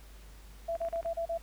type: tone bursts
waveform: sine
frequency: 669 Hz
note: E5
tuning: 25 cents sharp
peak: -30 dBFS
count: 6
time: 0.68-1.379 s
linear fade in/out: 10 ms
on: 89 ms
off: 33 ms
type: clicks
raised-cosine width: 0.5 ms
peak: -34 dBFS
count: 8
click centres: 0.753 / 0.816 / 0.85 / 0.886 / 0.928 / 0.959 / 1.029 / 1.059 s
effects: added 50 Hz sine -49 dBFS peak until 1.42 s + pink hiss -58 dBFS RMS until 1.42 s